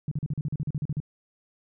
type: tone bursts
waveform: sine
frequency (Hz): 147.5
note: D3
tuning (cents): +8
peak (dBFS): -25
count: 13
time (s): 0.08-1.002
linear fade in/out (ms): 2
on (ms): 34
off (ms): 40
effects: none